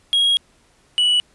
triangle tone pair in turn, 3289 / 2948 Hz, G#7 / F#7, -18 / -7 cents, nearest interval major second, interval 189 cents, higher first, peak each -12 dBFS, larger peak neither, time 0.13-0.37 / 0.98-1.2 s, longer first, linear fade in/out 0 ms, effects pink hiss -57 dBFS RMS until 1.34 s + resampled to 24000 Hz

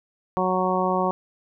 harmonic tone, 184.8 Hz, F#3, 2 cents flat, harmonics 1 / 2 / 3 / 4 / 5 / 6, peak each -27 / -27 / -27 / -27 / -27 / -27 dBFS, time 0.37-1.11 s, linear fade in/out 0 ms, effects none

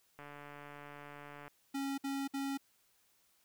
click train, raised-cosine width 0.5 ms, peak -35 dBFS, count 188, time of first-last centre 0.19-1.48 s, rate 145 Hz
square tone bursts, 274.8 Hz, C#4, 15 cents flat, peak -36 dBFS, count 3, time 1.74-2.576 s, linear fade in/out 10 ms, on 240 ms, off 58 ms
effects white hiss -72 dBFS RMS until 3.44 s

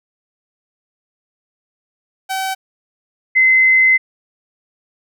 sawtooth / sine tone pair in turn, 765 / 2054 Hz, G5 / C7, -42 / -33 cents, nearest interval octave + perfect fourth, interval 1709 cents, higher second, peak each -15 / -8 dBFS, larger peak second, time 2.29-2.55 / 3.35-3.98 s, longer second, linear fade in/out 20 ms, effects none

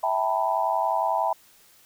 sine tone cluster, 654 / 785 / 891 / 982 Hz, E5 / G5 / A5 / B5, -14 / +2 / +22 / -10 cents, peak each -27 dBFS, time 0.03-1.33 s, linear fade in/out 5 ms, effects white hiss -56 dBFS RMS until 1.85 s

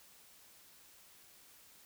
silence, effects white hiss -61 dBFS RMS until 1.85 s

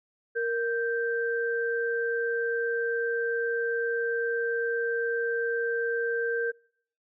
sine tone pair together, 466.2 / 1568.1 Hz, A#4 / G6, 0 / 0 cents, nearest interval octave + major sixth, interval 2100 cents, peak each -27 / -30 dBFS, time 0.35-6.52 s, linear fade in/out 20 ms, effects noise-tail reverb RT60 0.6 s tail -26 dB re dry

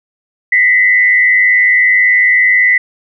sine tone with frequency modulation, 2000 Hz, B6, 21 cents sharp, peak -6 dBFS, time 0.52-2.78 s, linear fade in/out 5 ms, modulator 98.2 Hz, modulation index 0.69, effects none

